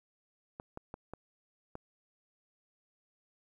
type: clicks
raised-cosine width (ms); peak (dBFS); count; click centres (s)
1; -28; 5; 0.599 / 0.774 / 0.941 / 1.136 / 1.754
effects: 11-bit